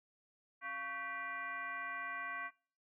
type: tone with frequency modulation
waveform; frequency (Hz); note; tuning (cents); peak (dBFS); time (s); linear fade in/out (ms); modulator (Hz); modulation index
sine; 1542; G6; -29; -39; 0.61-2.51; 50; 423; 1.5
effects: noise-tail reverb RT60 0.4 s tail -21 dB re dry